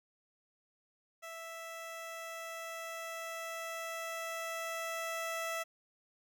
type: tone with level ramp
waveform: 15% pulse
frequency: 659.3 Hz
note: E5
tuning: in tune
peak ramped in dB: -38 to -29 dBFS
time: 1.22-5.64 s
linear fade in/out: 20 ms
effects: none